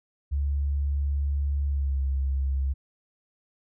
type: tone with pitch glide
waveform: sine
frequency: 70.8 to 67.6 Hz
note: C#2 to C#2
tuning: +37 to -43 cents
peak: -23 dBFS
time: 0.31-2.74 s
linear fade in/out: 20 ms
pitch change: -80 cents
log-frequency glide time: 1.68-1.99 s
effects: none